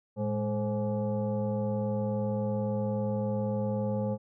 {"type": "tone with frequency modulation", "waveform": "sine", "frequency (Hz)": 207.7, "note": "G#3", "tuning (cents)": 0, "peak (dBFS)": -27, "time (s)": [0.16, 4.18], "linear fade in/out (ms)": 50, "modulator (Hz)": 319, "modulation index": 1.3, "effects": []}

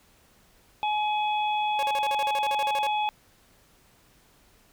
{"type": "harmonic tone", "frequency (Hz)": 845, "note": "G#5", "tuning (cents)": 30, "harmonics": [1, 3, 4], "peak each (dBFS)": [-24, -34, -36], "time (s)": [0.83, 3.09], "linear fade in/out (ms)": 0}
{"type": "tone bursts", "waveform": "sawtooth", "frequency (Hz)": 552, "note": "C#5", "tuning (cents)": -7, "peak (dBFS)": -27, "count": 14, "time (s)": [1.79, 2.868], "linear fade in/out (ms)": 0, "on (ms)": 38, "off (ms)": 42}
{"effects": ["pink hiss -60 dBFS RMS until 4.72 s"]}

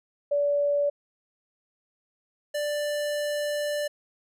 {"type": "tone pair in turn", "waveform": ["sine", "square"], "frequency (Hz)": [576, 589.1], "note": ["D5", "D5"], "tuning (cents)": [-34, 5], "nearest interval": "unison", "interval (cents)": 39, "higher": "second", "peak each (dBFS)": [-21, -27], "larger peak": "first", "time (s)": [[0.31, 0.9], [2.54, 3.88]], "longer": "second", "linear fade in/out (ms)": 10, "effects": ["resampled to 32000 Hz"]}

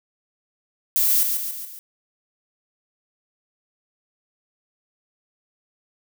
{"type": "noise with echo", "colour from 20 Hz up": "violet", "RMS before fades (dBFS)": -19, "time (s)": [0.96, 1.23], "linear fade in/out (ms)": 0, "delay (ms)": 140, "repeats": 4, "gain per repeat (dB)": -5, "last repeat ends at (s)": 1.79, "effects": []}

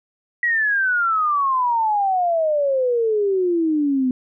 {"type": "exponential sweep", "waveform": "sine", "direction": "down", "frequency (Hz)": [1940, 250], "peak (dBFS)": -16, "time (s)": [0.43, 4.11], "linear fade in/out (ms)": 2, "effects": []}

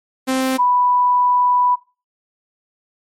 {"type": "tone pair in turn", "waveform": ["sawtooth", "sine"], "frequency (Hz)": [261.6, 987.7], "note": ["C4", "B5"], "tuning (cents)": [0, 0], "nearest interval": "octave + major seventh", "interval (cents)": 2300, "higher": "second", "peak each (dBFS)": -12, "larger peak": "neither", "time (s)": [[0.27, 0.58], [0.58, 1.76]], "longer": "second", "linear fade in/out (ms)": 20, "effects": ["noise-tail reverb RT60 0.3 s tail -19 dB re dry", "MP3 64 kbps"]}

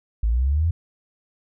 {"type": "exponential sweep", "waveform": "sine", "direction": "up", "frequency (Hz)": [52.6, 87.31], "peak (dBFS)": -17, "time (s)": [0.23, 0.71], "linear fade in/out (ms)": 5, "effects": []}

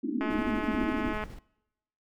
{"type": "band-pass noise", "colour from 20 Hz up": "pink", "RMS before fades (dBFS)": -31, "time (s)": [0.03, 1.13], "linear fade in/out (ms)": 5, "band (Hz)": [220, 340], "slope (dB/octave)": 96}
{"type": "click train", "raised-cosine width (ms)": 0.5, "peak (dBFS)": -20, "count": 220, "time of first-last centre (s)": [0.21, 1.238], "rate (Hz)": 213}
{"type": "noise with tremolo", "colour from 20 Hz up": "brown", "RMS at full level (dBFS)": -40, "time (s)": [0.3, 1.39], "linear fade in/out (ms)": 5, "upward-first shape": "square", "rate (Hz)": 12, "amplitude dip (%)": 35}
{"effects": ["noise-tail reverb RT60 0.9 s tail -24 dB re dry"]}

